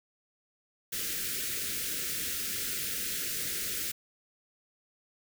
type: band-stop noise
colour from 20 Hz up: white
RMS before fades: -34 dBFS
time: 0.92-3.92 s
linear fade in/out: 10 ms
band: 520 to 1400 Hz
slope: 48 dB/octave
effects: none